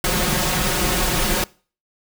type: noise with comb filter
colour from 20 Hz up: pink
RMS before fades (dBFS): -20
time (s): 0.04-1.44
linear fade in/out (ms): 2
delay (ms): 5.5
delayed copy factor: +0.85
effects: noise-tail reverb RT60 0.4 s tail -23 dB re dry